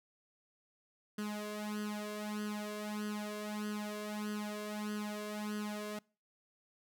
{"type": "tone with flanger", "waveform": "sawtooth", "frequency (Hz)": 210, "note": "G#3", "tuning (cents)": 19, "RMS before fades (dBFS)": -40, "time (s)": [1.18, 5.99], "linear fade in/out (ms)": 5, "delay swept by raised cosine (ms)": [0.64, 1.84], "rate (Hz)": 1.6, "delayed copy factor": 0.85, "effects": ["noise-tail reverb RT60 0.4 s tail -26 dB re dry"]}